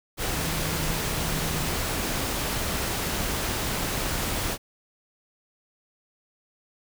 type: tone in noise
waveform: sine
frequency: 159.5 Hz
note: D#3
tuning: 43 cents sharp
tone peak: -32 dBFS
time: 0.33-1.71 s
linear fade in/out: 50 ms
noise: pink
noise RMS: -28 dBFS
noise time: 0.17-4.58 s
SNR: -7 dB
effects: none